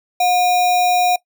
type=tone with sample-and-hold; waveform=sine; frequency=720 Hz; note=F#5; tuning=47 cents flat; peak=-12 dBFS; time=0.2-1.16 s; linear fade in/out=5 ms; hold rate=3150 Hz; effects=noise-tail reverb RT60 0.1 s tail -21 dB re dry